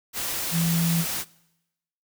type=tone in noise; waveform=sine; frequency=167.3 Hz; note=E3; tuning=26 cents sharp; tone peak=-21 dBFS; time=0.51-1.05 s; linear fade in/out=50 ms; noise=white; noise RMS=-29 dBFS; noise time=0.13-1.25 s; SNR=+5 dB; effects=noise-tail reverb RT60 0.9 s tail -22 dB re dry